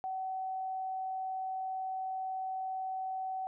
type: tone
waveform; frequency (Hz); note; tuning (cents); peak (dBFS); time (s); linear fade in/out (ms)
sine; 757; F#5; +39; -34; 0.04-3.47; 0
effects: none